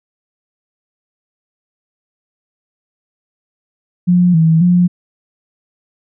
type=tone with pitch steps; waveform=sine; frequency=177.9 / 161.8 / 177.4 Hz; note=F3 / E3 / F3; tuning=+32 / -32 / +27 cents; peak=-7 dBFS; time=4.07-4.88 s; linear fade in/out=20 ms; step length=270 ms; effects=none